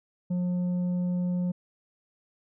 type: tone with tanh clipping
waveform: sine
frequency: 178.8 Hz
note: F3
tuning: 41 cents sharp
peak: -26 dBFS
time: 0.3-1.52 s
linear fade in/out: 10 ms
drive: 5 dB
effects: none